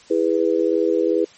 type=chord; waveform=sine; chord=E major; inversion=none; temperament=just; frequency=329.6 / 412 / 494.4 Hz; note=E4 / G#4 / B4; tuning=0 / -14 / +2 cents; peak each=-20 dBFS; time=0.1-1.25 s; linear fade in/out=10 ms; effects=white hiss -48 dBFS RMS until 1.37 s + MP3 32 kbps